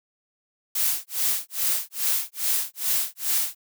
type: noise with tremolo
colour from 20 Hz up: blue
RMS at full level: -22 dBFS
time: 0.75-3.55 s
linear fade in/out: 5 ms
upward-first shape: sine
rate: 2.4 Hz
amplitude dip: 100%
effects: none